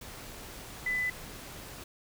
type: tone in noise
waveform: sine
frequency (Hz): 2000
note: B6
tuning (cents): +21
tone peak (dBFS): -28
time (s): 0.86-1.1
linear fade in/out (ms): 5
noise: pink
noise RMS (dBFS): -45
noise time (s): 0.01-1.84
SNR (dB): +14
effects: none